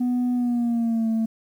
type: tone with pitch glide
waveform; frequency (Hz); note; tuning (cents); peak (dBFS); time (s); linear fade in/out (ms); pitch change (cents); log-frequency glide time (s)
sine; 246.9 to 223.8; B3 to A3; 0 to +30; -17; 0-1.26; 10; -170; 0.34-1.08
effects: tanh soft clip ceiling -19 dBFS + 9-bit